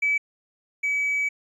triangle tone pair in turn, 2295 / 2283 Hz, D7 / D7, -40 / -50 cents, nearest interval unison, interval 10 cents, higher first, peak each -16 / -19 dBFS, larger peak first, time 0.02-0.18 / 0.83-1.29 s, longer second, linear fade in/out 10 ms, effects tanh soft clip ceiling -17 dBFS + resampled to 24000 Hz

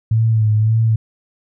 sine tone with vibrato, 110 Hz, A2, in tune, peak -11 dBFS, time 0.11-0.96 s, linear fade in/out 5 ms, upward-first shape sine, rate 1.8 Hz, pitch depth 47 cents each way, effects none

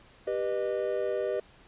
triangle chord, G augmented, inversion none, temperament just, 392 / 490 / 612.5 Hz, G4 / B4 / D#5, 0 / -14 / -27 cents, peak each -30 dBFS, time 0.27-1.4 s, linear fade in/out 5 ms, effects pink hiss -57 dBFS RMS until 1.67 s + resampled to 8000 Hz

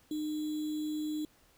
sine tone with sample-and-hold, 305 Hz, D#4, 34 cents flat, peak -32 dBFS, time 0.11-1.25 s, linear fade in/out 2 ms, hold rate 3675 Hz, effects pink hiss -65 dBFS RMS until 1.57 s

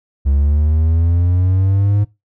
triangle linear sweep, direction up, 68.1 to 103.83 Hz, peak -9 dBFS, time 0.25-2.05 s, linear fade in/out 20 ms, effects noise-tail reverb RT60 0.2 s tail -19 dB re dry

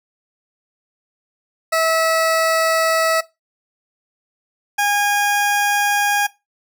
20% pulse tone pair in turn, 649 / 817.7 Hz, E5 / G#5, -27 / -27 cents, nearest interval major third, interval 400 cents, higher second, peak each -10 dBFS, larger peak neither, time 1.72-3.21 / 4.78-6.27 s, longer neither, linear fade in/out 10 ms, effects noise-tail reverb RT60 0.2 s tail -17 dB re dry

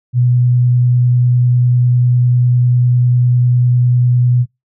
sine tone with vibrato, 123.3 Hz, B2, 2 cents flat, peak -8 dBFS, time 0.13-4.46 s, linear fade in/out 50 ms, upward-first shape triangle, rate 10 Hz, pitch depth 10 cents each way, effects noise-tail reverb RT60 0.2 s tail -24 dB re dry

